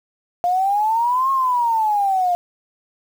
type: exponential two-way sweep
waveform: sine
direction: up then down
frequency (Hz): 698.5 to 1087 to 698.5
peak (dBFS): -15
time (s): 0.44-2.35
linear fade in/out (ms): 0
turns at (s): 1.31
effects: 7-bit